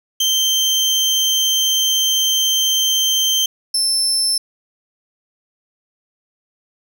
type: tone pair in turn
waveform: 30% pulse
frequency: 3131 / 5298 Hz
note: G7 / E8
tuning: -3 / +8 cents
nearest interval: major sixth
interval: 911 cents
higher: second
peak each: -11 dBFS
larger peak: neither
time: 0.2-3.46 / 3.74-4.38 s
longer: first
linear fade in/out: 5 ms
effects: none